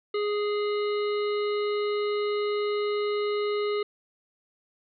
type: harmonic tone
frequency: 415.3 Hz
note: G#4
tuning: in tune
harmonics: 1 / 3 / 5 / 7 / 9 / 10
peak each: -25 / -35 / -39 / -42 / -44 / -45 dBFS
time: 0.14-3.83 s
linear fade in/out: 5 ms
effects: none